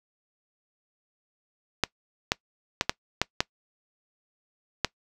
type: clicks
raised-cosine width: 0.2 ms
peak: -4 dBFS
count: 7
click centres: 1.837 / 2.319 / 2.811 / 2.895 / 3.216 / 3.405 / 4.847 s
effects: noise-tail reverb RT60 0.1 s tail -23 dB re dry